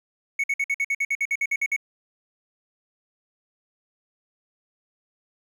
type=tone bursts; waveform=triangle; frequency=2217 Hz; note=C#7; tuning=in tune; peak=-19 dBFS; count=14; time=0.39-1.764 s; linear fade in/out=5 ms; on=48 ms; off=54 ms; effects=10-bit